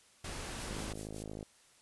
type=noise; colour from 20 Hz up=pink; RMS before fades=-42 dBFS; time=0.24-0.93 s; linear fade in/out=5 ms
type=noise with tremolo; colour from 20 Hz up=blue; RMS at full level=-46 dBFS; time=0.58-1.23 s; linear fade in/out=2 ms; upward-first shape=sine; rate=5.2 Hz; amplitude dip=90%
type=click train; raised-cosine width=2 ms; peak=-30 dBFS; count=39; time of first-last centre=0.71-1.428 s; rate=52.9 Hz
effects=white hiss -64 dBFS RMS until 1.81 s + resampled to 24000 Hz